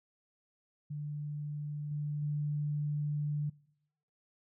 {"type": "tone with level steps", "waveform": "sine", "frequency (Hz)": 147.8, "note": "D3", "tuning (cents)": 11, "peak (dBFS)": [-36, -33, -31], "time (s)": [0.9, 3.5], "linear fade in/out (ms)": 10, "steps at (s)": [1.91, 2.22], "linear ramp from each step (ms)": 5, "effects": ["noise-tail reverb RT60 0.8 s tail -24 dB re dry"]}